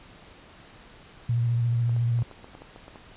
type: tone with vibrato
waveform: sine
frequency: 118.3 Hz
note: A#2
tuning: 26 cents sharp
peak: -21 dBFS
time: 1.29-2.23 s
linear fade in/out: 5 ms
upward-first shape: sine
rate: 14 Hz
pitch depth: 30 cents each way
type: clicks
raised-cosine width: 1 ms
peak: -30 dBFS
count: 11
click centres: 1.894 / 1.964 / 2.19 / 2.221 / 2.313 / 2.444 / 2.551 / 2.62 / 2.761 / 2.881 / 2.958 s
effects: pink hiss -50 dBFS RMS until 3.16 s + resampled to 8000 Hz